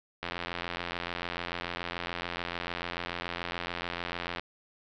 click train, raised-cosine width 0.3 ms, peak -17 dBFS, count 363, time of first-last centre 0.23-4.396 s, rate 86.9 Hz, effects low-pass 5000 Hz 12 dB/octave

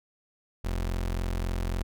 30% pulse tone, 43.65 Hz, F1, in tune, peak -25 dBFS, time 0.64-1.83 s, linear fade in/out 10 ms, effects none

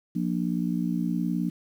harmonic tone, 59.2 Hz, A#1, 27 cents sharp, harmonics 3 / 4 / 5, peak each -27 / -29 / -31 dBFS, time 0.15-1.5 s, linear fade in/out 10 ms, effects 9-bit

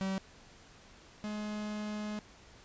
45% pulse tone pair in turn, 191.8 / 210.9 Hz, G3 / G#3, -37 / +27 cents, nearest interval major second, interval 164 cents, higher second, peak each -32 / -36 dBFS, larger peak first, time 0.01-0.18 / 1.24-2.19 s, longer second, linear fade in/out 0 ms, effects pink hiss -57 dBFS RMS until 2.64 s + resampled to 16000 Hz

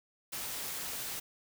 white noise, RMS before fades -39 dBFS, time 0.32-1.2 s, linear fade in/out 10 ms, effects none

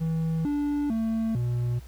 triangle tone with pitch steps, 162 / 290.8 / 223.9 / 121 Hz, E3 / D4 / A3 / B2, -30 / -17 / +30 / -35 cents, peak -22 dBFS, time 0-1.8 s, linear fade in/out 20 ms, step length 450 ms, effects added 60 Hz sine -42 dBFS peak until 1.87 s + pink hiss -55 dBFS RMS until 1.87 s

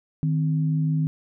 sine tone pair together, 155.4 / 261.4 Hz, D#3 / C4, -2 / -1 cents, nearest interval major sixth, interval 901 cents, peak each -20 / -30 dBFS, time 0.23-1.07 s, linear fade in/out 0 ms, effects none

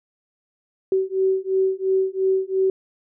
sine beating tone pair, 379.5 / 382.4 Hz, F#4 / G4, +44 / -43 cents, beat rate 2.9 Hz, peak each -21 dBFS, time 0.92-2.7 s, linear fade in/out 2 ms, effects none

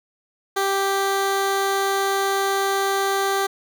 15% pulse tone, 392 Hz, G4, in tune, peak -13 dBFS, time 0.56-3.47 s, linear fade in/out 10 ms, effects none

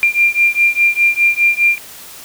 sine beating tone pair, 2385 / 2389.9 Hz, D7 / D7, +26 / +30 cents, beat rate 4.9 Hz, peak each -13 dBFS, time 0.03-1.78 s, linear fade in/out 0 ms, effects white hiss -35 dBFS RMS until 2.24 s

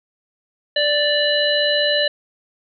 harmonic tone with a mistuned harmonic, 587.3 Hz, D5, in tune, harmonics 1 / 3 / 5 / 7, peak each -19 / -22 / -22 / -21 dBFS, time 0.76-2.08 s, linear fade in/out 5 ms, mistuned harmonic 7, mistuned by -42 cents, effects none

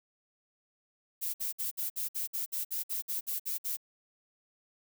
violet noise bursts, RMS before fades -34 dBFS, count 14, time 1.21-3.771 s, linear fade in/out 20 ms, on 130 ms, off 57 ms, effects none

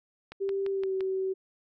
click train, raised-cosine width 0.3 ms, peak -26 dBFS, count 5, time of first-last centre 0.32-1.007 s, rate 5.82 Hz
sine tone with pitch glide, 392 to 380.4 Hz, G4 to F#4, 0 to +48 cents, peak -27 dBFS, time 0.4-1.34 s, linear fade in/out 20 ms, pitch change -52 cents, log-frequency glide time 0.7-0.94 s
effects none

